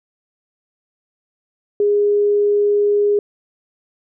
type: tone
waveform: sine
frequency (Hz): 411.3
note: G#4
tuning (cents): -17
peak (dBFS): -12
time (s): 1.8-3.19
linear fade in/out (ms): 2
effects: none